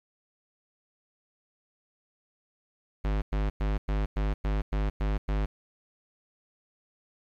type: tone bursts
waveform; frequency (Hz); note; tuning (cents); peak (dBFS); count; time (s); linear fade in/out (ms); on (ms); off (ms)
square; 51; G#1; -31; -26; 9; 3.04-5.46; 10; 180; 100
effects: low-pass 3000 Hz 12 dB/octave + 10-bit